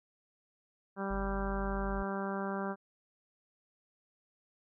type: harmonic tone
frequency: 196 Hz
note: G3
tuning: in tune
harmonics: 1 / 2 / 3 / 4 / 5 / 6 / 7 / 8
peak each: -37 / -40 / -42 / -43 / -44 / -45 / -45 / -46 dBFS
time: 0.96-2.76 s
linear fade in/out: 50 ms
type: tone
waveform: triangle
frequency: 47.97 Hz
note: G1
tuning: 37 cents flat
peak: -34 dBFS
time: 1.1-2.03 s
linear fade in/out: 10 ms
effects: none